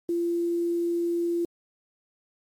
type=tone with quantisation; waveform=sine; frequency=342.6 Hz; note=F4; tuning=33 cents flat; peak=-23 dBFS; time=0.09-1.45 s; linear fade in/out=2 ms; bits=8; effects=MP3 64 kbps